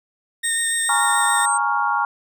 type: tone with vibrato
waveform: 30% pulse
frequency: 1838 Hz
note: A#6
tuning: 25 cents flat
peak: -20 dBFS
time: 0.43-1.46 s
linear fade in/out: 10 ms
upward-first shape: sine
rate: 7 Hz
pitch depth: 15 cents each way
type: tone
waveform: sine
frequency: 8372 Hz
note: C9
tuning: in tune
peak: -21 dBFS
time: 0.44-1.58 s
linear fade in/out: 10 ms
type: chord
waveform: sine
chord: Bb minor seventh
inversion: third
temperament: equal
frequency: 830.6 / 932.3 / 1108.7 / 1396.9 Hz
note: Ab5 / Bb5 / Db6 / F6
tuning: 0 / 0 / 0 / 0 cents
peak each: -23 dBFS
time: 0.89-2.05 s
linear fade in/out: 2 ms
effects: none